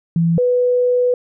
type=tone pair in turn; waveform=sine; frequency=167.1 / 494.4 Hz; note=E3 / B4; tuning=+24 / +2 cents; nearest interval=octave + perfect fifth; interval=1878 cents; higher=second; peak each=-12 dBFS; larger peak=neither; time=0.16-0.38 / 0.38-1.14 s; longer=second; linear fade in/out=2 ms; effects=none